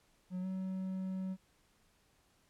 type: tone with pitch glide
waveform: triangle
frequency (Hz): 182.8 to 188.27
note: F#3 to F#3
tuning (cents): -21 to +30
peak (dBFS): -34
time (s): 0.3-1.37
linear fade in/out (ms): 50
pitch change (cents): +51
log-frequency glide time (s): 0.41-0.46
effects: pink hiss -71 dBFS RMS until 2.49 s + low-pass 12000 Hz 12 dB/octave